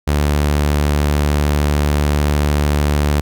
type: tone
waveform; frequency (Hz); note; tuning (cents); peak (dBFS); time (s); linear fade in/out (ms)
sawtooth; 73.42; D2; 0; -9; 0.07-3.21; 10
effects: none